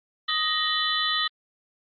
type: tone cluster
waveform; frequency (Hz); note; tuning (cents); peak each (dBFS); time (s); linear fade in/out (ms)
sine; 1248 / 1874 / 3017 / 3485 / 3986; D#6 / A#6 / F#7 / A7 / B7; +5 / +9 / +33 / -17 / +15; -29; 0.28-1.28; 10
effects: Opus 32 kbps